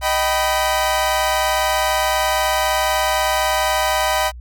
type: chord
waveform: sawtooth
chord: Eb augmented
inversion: none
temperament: equal with one note detuned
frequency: 622.3 / 771.9 / 987.8 Hz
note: Eb5 / G5 / B5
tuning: 0 / -27 / 0 cents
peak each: -17 dBFS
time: 0.01-4.32 s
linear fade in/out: 50 ms
effects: added 60 Hz sine -32 dBFS peak until 4.4 s